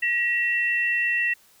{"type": "tone pair together", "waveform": "sine", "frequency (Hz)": [1911.3, 2703], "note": ["A#6", "E7"], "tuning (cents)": [43, 43], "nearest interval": "tritone", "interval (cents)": 600, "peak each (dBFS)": [-22, -25], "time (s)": [0.02, 1.34], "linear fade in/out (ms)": 10, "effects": ["white hiss -57 dBFS RMS until 1.6 s"]}